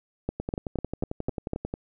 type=two click trains; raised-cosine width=2 ms; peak=-14 / -17 dBFS; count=6 / 16; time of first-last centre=0.29-1.534 / 0.4-1.739 s; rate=4.02 / 11.2 Hz; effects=none